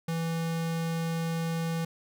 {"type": "tone", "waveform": "square", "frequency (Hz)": 165, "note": "E3", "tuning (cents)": 2, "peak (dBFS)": -29, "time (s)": [0.08, 1.85], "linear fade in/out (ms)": 5, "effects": []}